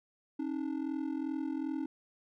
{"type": "ring-modulated tone", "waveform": "triangle", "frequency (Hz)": 292.4, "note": "D4", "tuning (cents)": -7, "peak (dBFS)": -28, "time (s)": [0.39, 1.86], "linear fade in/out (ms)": 5, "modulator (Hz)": 21.3, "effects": []}